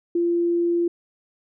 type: tone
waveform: sine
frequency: 343.6 Hz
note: F4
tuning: 28 cents flat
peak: -18 dBFS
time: 0.15-0.88 s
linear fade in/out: 5 ms
effects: none